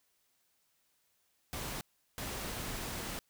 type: noise bursts at uneven times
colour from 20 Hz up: pink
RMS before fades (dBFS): -40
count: 2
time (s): 1.53-1.81 / 2.18-3.19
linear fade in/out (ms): 0
effects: white hiss -75 dBFS RMS until 3.29 s